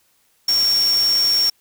sine tone in noise, 5510 Hz, F8, 24 cents flat, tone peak -14 dBFS, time 0.48-1.5 s, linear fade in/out 5 ms, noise white, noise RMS -29 dBFS, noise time 0.48-1.5 s, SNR +12 dB, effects white hiss -61 dBFS RMS until 1.6 s

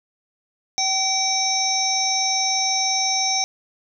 harmonic tone with a mistuned harmonic, 766 Hz, G5, 40 cents flat, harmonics 1 / 3 / 5 / 7 / 8, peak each -25 / -29 / -29 / -23 / -23 dBFS, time 0.78-3.44 s, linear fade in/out 0 ms, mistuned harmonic 7, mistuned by +46 cents, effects none

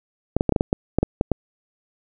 clicks, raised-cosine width 2 ms, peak -4 dBFS, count 11, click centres 0.366 / 0.409 / 0.493 / 0.523 / 0.562 / 0.609 / 0.729 / 0.986 / 1.03 / 1.211 / 1.317 s, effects none

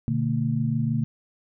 sine tone cluster, 121.4 / 147.7 / 226.3 Hz, B2 / D3 / A3, -29 / +10 / +49 cents, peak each -26 dBFS, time 0.08-1.04 s, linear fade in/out 0 ms, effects none

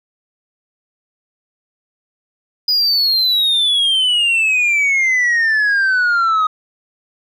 sine exponential sweep, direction down, 4978 to 1248 Hz, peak -9 dBFS, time 2.68-6.47 s, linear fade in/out 5 ms, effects tanh soft clip ceiling -11 dBFS

